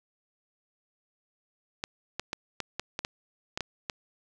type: clicks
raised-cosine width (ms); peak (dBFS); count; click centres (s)
0.2; -14; 10; 1.839 / 2.196 / 2.331 / 2.603 / 2.796 / 2.991 / 3.049 / 3.575 / 3.607 / 3.898
effects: none